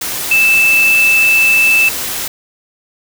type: tone in noise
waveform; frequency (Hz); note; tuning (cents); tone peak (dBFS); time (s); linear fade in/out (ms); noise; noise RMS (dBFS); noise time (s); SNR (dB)
sine; 2637; E7; 0; -7; 0.31-1.89; 5; white; -20; 0.01-2.28; +10
effects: none